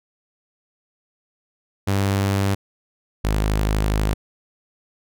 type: tone pair in turn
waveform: sawtooth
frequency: 98.6 / 52.23 Hz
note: G2 / G#1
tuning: +11 / +11 cents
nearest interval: major seventh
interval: 1100 cents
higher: first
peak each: -14 dBFS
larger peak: neither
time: 1.87-2.55 / 3.24-4.14 s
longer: second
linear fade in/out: 10 ms
effects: none